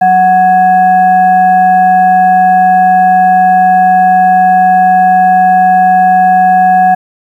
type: tone with frequency modulation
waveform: sine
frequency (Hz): 740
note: F#5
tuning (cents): 0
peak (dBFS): -3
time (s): 0.01-6.95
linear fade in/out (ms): 10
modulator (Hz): 924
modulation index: 0.4
effects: 7-bit